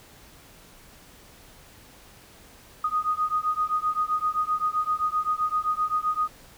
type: beating tone pair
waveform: sine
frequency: 1238 / 1245.7 Hz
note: D#6 / D#6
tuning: -9 / +2 cents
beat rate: 7.7 Hz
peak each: -26 dBFS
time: 2.84-6.28 s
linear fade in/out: 5 ms
effects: pink hiss -51 dBFS RMS until 6.57 s